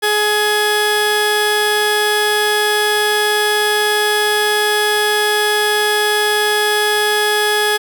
25% pulse tone pair together, 420.1 / 1680.4 Hz, G#4 / G#6, +20 / +20 cents, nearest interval 2 octaves, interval 2400 cents, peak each -12 dBFS, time 0.02-7.78 s, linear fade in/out 20 ms, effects none

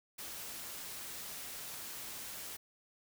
white noise, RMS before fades -45 dBFS, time 0.18-2.57 s, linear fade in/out 10 ms, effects none

